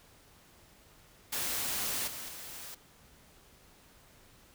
white noise with level steps, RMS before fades -34 / -42 / -45 dBFS, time 1.32-2.75 s, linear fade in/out 10 ms, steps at 2.07 / 2.28 s, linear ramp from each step 10 ms, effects pink hiss -60 dBFS RMS until 4.54 s

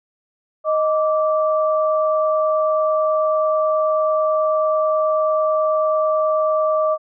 sine tone pair together, 623.8 / 1167 Hz, D#5 / D6, +4 / -11 cents, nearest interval major seventh, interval 1085 cents, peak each -16 / -21 dBFS, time 0.64-6.98 s, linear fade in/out 50 ms, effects none

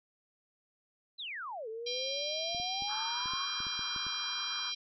sine exponential two-way sweep, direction down then up, 4186 to 434.6 to 1130 Hz, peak -38 dBFS, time 1.18-3.47 s, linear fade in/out 20 ms, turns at 1.68 s
harmonic tone, 799 Hz, G5, 33 cents sharp, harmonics 3 / 4 / 5 / 6 / 7, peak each -44 / -39 / -39 / -43 / -42 dBFS, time 1.86-4.75 s, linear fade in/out 10 ms
clicks, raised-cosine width 3 ms, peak -36 dBFS, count 10, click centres 2.548 / 2.6 / 2.822 / 3.258 / 3.336 / 3.604 / 3.668 / 3.793 / 3.962 / 4.067 s
white band-pass noise, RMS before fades -44 dBFS, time 2.87-4.73 s, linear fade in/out 50 ms, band 980 to 1600 Hz, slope 96 dB/octave
effects none

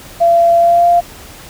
sine tone with pitch glide, 681 to 694.5 Hz, F5 to F5, -44 to -10 cents, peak -6 dBFS, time 0.2-1.01 s, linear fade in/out 20 ms, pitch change +34 cents, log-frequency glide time 0.57-0.88 s, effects pink hiss -35 dBFS RMS until 1.49 s

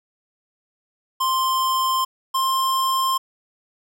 square tone pair in turn, 1046.5 / 1055 Hz, C6 / C6, 0 / +14 cents, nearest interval unison, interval 14 cents, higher second, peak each -19 dBFS, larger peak neither, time 1.2-2.05 / 2.34-3.18 s, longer first, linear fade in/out 10 ms, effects none

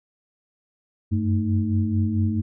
sine tone cluster, 93.4 / 97.9 / 220.9 / 311 Hz, F#2 / G2 / A3 / D#4, +17 / -2 / +7 / -1 cents, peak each -27 / -22 / -24 / -31 dBFS, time 1.11-2.42 s, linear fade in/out 20 ms, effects none

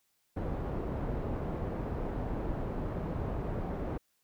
pink low-pass noise, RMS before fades -35 dBFS, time 0.36-3.98 s, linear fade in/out 10 ms, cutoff 730 Hz, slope 12 dB/octave, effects white hiss -75 dBFS RMS until 4.23 s

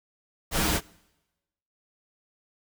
pink noise with comb filter, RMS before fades -25 dBFS, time 0.51-0.81 s, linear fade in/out 50 ms, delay 8.1 ms, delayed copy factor -0.65, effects noise-tail reverb RT60 1.0 s tail -24 dB re dry

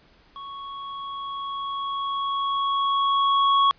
square tone with level ramp, 1108.7 Hz, C#6, in tune, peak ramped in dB -36 to -16 dBFS, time 0.36-3.71 s, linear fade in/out 0 ms, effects pink hiss -57 dBFS RMS until 3.78 s + resampled to 11025 Hz

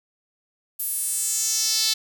sawtooth tone with high-pass filter sweep, 440 Hz, A4, in tune, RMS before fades -24 dBFS, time 0.79-1.94 s, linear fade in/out 10 ms, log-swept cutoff 12000 to 4200 Hz, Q 3.1, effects none

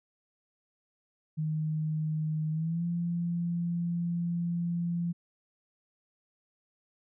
sine tone with pitch glide, 155.56 to 171.61 Hz, D#3 to F3, 0 to -30 cents, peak -28 dBFS, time 1.37-5.13 s, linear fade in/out 20 ms, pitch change +170 cents, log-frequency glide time 2.51-2.84 s, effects none

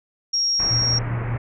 sine tone, 5588 Hz, F8, in tune, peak -18 dBFS, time 0.33-0.99 s, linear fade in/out 10 ms
pink low-pass noise, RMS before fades -31 dBFS, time 0.59-1.38 s, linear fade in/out 10 ms, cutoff 2300 Hz, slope 48 dB/octave
sine tone with tremolo, 118.1 Hz, A#2, 23 cents sharp, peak -21 dBFS, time 0.7-1.37 s, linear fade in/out 10 ms, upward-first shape sine, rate 5.1 Hz, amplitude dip 45%
effects none

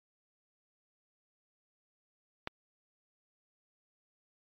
click, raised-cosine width 0.3 ms, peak -18 dBFS, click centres 2.474 s, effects low-pass 4000 Hz 12 dB/octave + MP3 48 kbps

